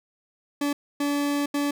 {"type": "tone bursts at uneven times", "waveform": "40% pulse", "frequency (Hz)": 287.3, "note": "D4", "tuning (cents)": -38, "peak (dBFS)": -22, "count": 3, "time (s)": [[0.61, 0.73], [1, 1.46], [1.54, 1.71]], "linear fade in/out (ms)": 5, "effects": []}